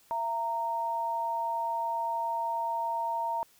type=tone pair together; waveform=sine; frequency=672 / 925 Hz; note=E5 / A#5; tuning=+33 / -14 cents; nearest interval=tritone; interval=553 cents; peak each=-36 / -29 dBFS; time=0.11-3.43 s; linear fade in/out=0 ms; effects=white hiss -62 dBFS RMS until 3.59 s